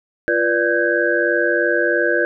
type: tone cluster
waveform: sine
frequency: 345.4 / 486.8 / 587 / 1535 / 1638 Hz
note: F4 / B4 / D5 / G6 / G#6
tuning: -19 / -25 / -1 / -37 / -24 cents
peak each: -21 dBFS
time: 0.28-2.25 s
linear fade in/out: 0 ms
effects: none